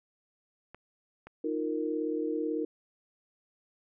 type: clicks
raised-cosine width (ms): 0.5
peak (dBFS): -31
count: 2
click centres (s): 0.746 / 1.27
type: chord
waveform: sine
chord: Eb suspended second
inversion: none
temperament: equal with one note detuned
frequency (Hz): 311.1 / 349.2 / 463.2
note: Eb4 / F4 / Bb4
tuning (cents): 0 / 0 / -11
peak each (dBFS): -32 / -36 / -33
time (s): 1.44-2.65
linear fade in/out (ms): 5
effects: none